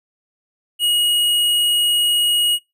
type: tone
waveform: square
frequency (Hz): 2891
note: F#7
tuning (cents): -41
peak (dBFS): -15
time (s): 0.79-2.59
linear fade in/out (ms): 50
effects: noise-tail reverb RT60 0.2 s tail -19 dB re dry